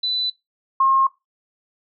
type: tone pair in turn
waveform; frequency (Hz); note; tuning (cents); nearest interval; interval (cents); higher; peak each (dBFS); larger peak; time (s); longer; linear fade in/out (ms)
sine; 3992 / 1072.1; B7 / C6; +18 / +42; octave + major seventh; 2276; first; -20 / -13; second; 0.03-0.3 / 0.8-1.07; neither; 5
effects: noise-tail reverb RT60 0.2 s tail -19 dB re dry